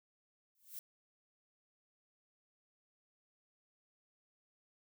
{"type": "noise with exponential growth", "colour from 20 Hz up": "violet", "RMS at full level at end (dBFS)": -42, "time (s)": [0.55, 0.79], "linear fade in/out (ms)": 2, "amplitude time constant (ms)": 52, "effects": []}